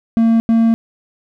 triangle tone bursts at uneven times, 227.6 Hz, A#3, 41 cents flat, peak -7 dBFS, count 2, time 0.17-0.4 / 0.49-0.74 s, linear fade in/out 0 ms, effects none

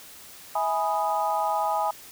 sine chord, E major seventh, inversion none, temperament equal with one note detuned, 648.7 / 830.6 / 987.8 / 1244.5 Hz, E5 / G#5 / B5 / D#6, -28 / 0 / 0 / 0 cents, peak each -30 / -25 / -30 / -31 dBFS, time 0.55-1.91 s, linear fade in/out 5 ms, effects white hiss -46 dBFS RMS until 2.11 s

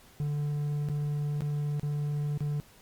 triangle tone with dropouts, 146.83 Hz, D3, in tune, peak -26 dBFS, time 0.2-2.6 s, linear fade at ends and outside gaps 0 ms, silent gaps 0.887-0.898 / 1.407-1.42 / 1.796-1.831 / 2.376-2.406 s, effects pink hiss -57 dBFS RMS until 2.81 s + Opus 48 kbps

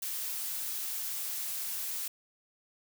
blue noise, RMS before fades -36 dBFS, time 0.02-2.08 s, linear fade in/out 5 ms, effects none

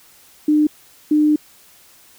sine tone bursts at uneven times, 301.7 Hz, D4, 47 cents sharp, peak -11 dBFS, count 2, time 0.48-0.67 / 1.11-1.36 s, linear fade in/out 5 ms, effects white hiss -49 dBFS RMS until 2.18 s

